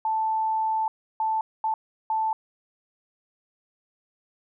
sine tone bursts at uneven times, 880 Hz, A5, in tune, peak -22 dBFS, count 4, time 0.05-0.88 / 1.2-1.41 / 1.64-1.74 / 2.1-2.33 s, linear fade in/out 2 ms, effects none

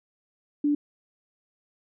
sine tone, 292.1 Hz, D4, 9 cents flat, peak -20 dBFS, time 0.64-0.75 s, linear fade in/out 5 ms, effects none

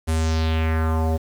square tone with low-pass filter sweep, 80.2 Hz, E2, 47 cents flat, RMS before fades -21 dBFS, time 0.07-1.18 s, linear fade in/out 20 ms, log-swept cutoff 11000 to 580 Hz, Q 2.5, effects 7-bit

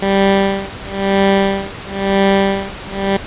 15% pulse tone with tremolo, 196 Hz, G3, in tune, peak -3 dBFS, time 0.02-3.17 s, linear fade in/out 5 ms, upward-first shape sine, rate 0.99 Hz, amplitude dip 100%, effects pink hiss -29 dBFS RMS until 3.26 s + resampled to 8000 Hz

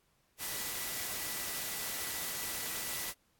sine tone in noise, 1971 Hz, B6, 4 cents flat, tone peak -49 dBFS, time 0.38-3.14 s, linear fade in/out 50 ms, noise white, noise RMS -38 dBFS, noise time 0.38-3.14 s, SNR -14 dB, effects pink hiss -73 dBFS RMS until 3.39 s + AAC 64 kbps

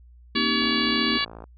sine chord, C minor seventh, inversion third, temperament equal with one note detuned, 233.1 / 267.6 / 311.1 / 392 Hz, Bb3 / C4 / Eb4 / G4, 0 / +39 / 0 / 0 cents, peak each -27 / -31 / -30 / -32 dBFS, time 0.35-1.18 s, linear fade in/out 5 ms
harmonic tone, 568 Hz, C#5, 42 cents sharp, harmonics 2 / 3 / 4 / 5 / 6 / 7 / 8, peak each -30 / -30 / -30 / -30 / -30 / -30 / -30 dBFS, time 0.35-1.25 s, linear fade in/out 10 ms
click train, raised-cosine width 1 ms, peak -26 dBFS, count 47, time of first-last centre 0.62-1.44 s, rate 56.1 Hz
effects added 60 Hz sine -47 dBFS peak until 1.57 s

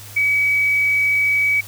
sine tone, 2275 Hz, C#7, 44 cents sharp, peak -14 dBFS, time 0.16-1.61 s, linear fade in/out 10 ms, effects added 102 Hz sine -39 dBFS peak until 1.67 s + white hiss -39 dBFS RMS until 1.67 s

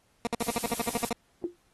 15% pulse tone bursts, 234.9 Hz, A#3, 13 cents sharp, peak -20 dBFS, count 12, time 0.25-1.129 s, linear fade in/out 0 ms, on 21 ms, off 57 ms
blue noise, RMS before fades -35 dBFS, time 0.4-1.09 s, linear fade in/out 2 ms
sine tone with exponential decay, 349.2 Hz, F4, in tune, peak -23 dBFS, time 1.44-1.56 s, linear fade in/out 1 ms, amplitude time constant 24 ms
effects pink hiss -68 dBFS RMS until 1.73 s + AAC 32 kbps

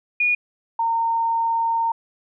sine tone pair in turn, 2447 / 916.6 Hz, D#7 / A#5, -29 / -29 cents, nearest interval octave + perfect fourth, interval 1700 cents, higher first, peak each -16 / -18 dBFS, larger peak first, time 0.2-0.35 / 0.79-1.92 s, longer second, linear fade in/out 5 ms, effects none

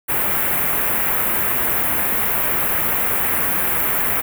white band-stop noise, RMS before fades -19 dBFS, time 0.08-4.22 s, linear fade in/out 20 ms, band 2300 to 12000 Hz, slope 24 dB/octave, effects none

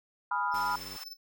sine chord, F half-diminished seventh, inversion first, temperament equal, 830.6 / 987.8 / 1244.5 / 1396.9 Hz, Ab5 / Cb6 / Eb6 / F6, 0 / 0 / 0 / 0 cents, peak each -36 / -30 / -36 / -34 dBFS, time 0.31-0.76 s, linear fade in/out 5 ms
square tone with tremolo, 5274 Hz, E8, in tune, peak -39 dBFS, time 0.51-1.17 s, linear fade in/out 50 ms, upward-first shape sine, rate 20 Hz, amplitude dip 75%
pink high-pass noise, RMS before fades -47 dBFS, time 0.54-1.04 s, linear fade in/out 5 ms, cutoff 780 Hz, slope 24 dB/octave
click train, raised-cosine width 2 ms, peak -38 dBFS, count 41, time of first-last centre 0.54-0.961 s, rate 95 Hz
effects none

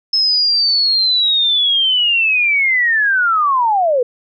sine linear sweep, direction down, 5220 to 469.6 Hz, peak -11 dBFS, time 0.13-4.03 s, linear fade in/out 5 ms, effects none

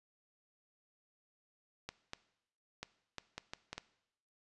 clicks, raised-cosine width 0.2 ms, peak -24 dBFS, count 8, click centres 1.89 / 2.134 / 2.83 / 3.183 / 3.38 / 3.535 / 3.73 / 3.78 s, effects noise-tail reverb RT60 0.8 s tail -18 dB re dry + resampled to 24000 Hz

